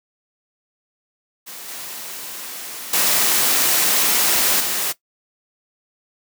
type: noise with level steps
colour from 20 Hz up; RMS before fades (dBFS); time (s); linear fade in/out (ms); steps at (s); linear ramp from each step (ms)
white; -35 / -32 / -17 / -22; 1.46-4.93; 20; 1.68 / 2.93 / 4.6; 5
effects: noise-tail reverb RT60 0.1 s tail -17 dB re dry + high-pass 200 Hz 12 dB/octave